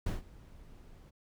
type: noise with ADSR envelope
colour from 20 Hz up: brown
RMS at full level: -31 dBFS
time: 0.06-1.11 s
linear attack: 6 ms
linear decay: 150 ms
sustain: -22 dB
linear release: 21 ms
effects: none